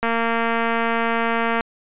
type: click train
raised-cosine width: 0.5 ms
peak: -7 dBFS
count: 364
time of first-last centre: 0.03-1.608 s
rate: 230 Hz
effects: resampled to 8000 Hz